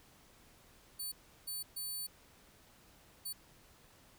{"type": "tone bursts at uneven times", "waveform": "10% pulse", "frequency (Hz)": 4500, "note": "C#8", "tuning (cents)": 25, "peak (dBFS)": -32, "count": 4, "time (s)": [[0.99, 1.12], [1.47, 1.63], [1.76, 2.07], [3.25, 3.33]], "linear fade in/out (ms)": 10, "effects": ["pink hiss -63 dBFS RMS until 4.18 s"]}